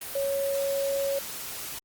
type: tone in noise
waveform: sine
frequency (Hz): 554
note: C#5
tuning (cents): -1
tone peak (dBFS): -25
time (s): 0.15-1.19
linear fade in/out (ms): 5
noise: white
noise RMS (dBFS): -37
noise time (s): 0.01-1.79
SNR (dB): +9
effects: Opus 32 kbps